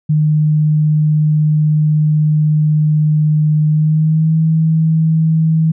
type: tone with pitch glide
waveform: sine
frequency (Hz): 152.7 to 160.01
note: D#3 to D#3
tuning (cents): -32 to +49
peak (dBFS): -9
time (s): 0.09-5.72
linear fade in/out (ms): 10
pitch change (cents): +81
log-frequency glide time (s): 3.68-4.36
effects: none